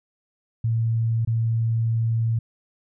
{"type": "tone with dropouts", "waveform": "sine", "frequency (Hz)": 114, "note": "A#2", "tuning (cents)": -38, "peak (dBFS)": -19, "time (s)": [0.64, 2.39], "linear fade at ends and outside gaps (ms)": 5, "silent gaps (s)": [1.25, 1.273], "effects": []}